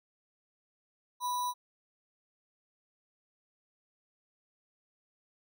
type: tone with sample-and-hold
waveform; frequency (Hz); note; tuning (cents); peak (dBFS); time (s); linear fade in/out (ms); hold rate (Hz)
sine; 987.8; B5; 0; -30; 1.2-1.54; 50; 4900
effects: none